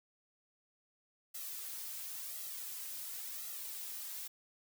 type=noise with flanger; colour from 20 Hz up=blue; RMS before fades=-44 dBFS; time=1.34-4.28 s; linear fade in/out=10 ms; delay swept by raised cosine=1.5 to 3.3 ms; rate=0.94 Hz; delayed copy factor=+0.7; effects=none